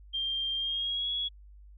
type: tone with pitch glide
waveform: sine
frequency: 3184 to 3352 Hz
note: G7 to G#7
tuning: +26 to +15 cents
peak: -29 dBFS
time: 0.13-1.29 s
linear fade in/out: 20 ms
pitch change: +89 cents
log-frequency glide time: 0.56-1.1 s
effects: added 50 Hz sine -49 dBFS peak until 1.77 s